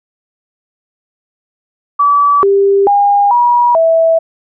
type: tone with pitch steps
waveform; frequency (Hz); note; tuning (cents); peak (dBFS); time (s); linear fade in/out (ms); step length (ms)
sine; 1150 / 396.3 / 810 / 963 / 655; D6 / G4 / G#5 / B5 / E5; -37 / +19 / -43 / -44 / -11; -6; 1.99-4.19; 10; 440
effects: none